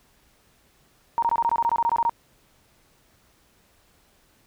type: tone bursts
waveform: sine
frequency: 932.3 Hz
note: A#5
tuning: in tune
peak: -18 dBFS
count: 14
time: 1.18-2.095 s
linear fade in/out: 0 ms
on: 44 ms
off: 23 ms
effects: pink hiss -61 dBFS RMS until 4.46 s